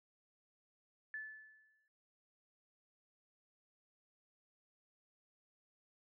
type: tone with exponential decay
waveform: sine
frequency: 1740 Hz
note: A6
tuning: 20 cents flat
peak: -40 dBFS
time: 1.14-1.88 s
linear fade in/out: 1 ms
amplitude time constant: 160 ms
effects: none